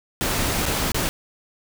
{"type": "noise with dropouts", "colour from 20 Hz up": "pink", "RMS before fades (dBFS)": -23, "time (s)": [0.21, 1.09], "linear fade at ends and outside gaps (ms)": 0, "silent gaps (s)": [[0.655, 0.662], [0.918, 0.945]], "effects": []}